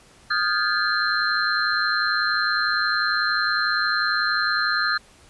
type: tone cluster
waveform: sine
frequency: 1237 / 1411 / 1602 / 1713 / 4149 Hz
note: D#6 / F6 / G6 / A6 / C8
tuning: -10 / +17 / +37 / -47 / -15 cents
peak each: -26 dBFS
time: 0.3-4.98 s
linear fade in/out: 10 ms
effects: pink hiss -52 dBFS RMS until 5.29 s + resampled to 24000 Hz